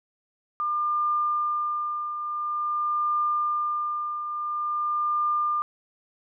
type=tone with tremolo; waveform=sine; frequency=1200 Hz; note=D6; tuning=37 cents sharp; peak=-21 dBFS; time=0.6-5.62 s; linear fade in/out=0 ms; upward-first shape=triangle; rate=0.48 Hz; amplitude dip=60%; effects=none